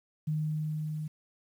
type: tone with level ramp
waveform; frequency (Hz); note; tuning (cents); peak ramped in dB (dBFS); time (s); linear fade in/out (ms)
sine; 154; D#3; -17; -27 to -33; 0.27-1.08; 10
effects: 10-bit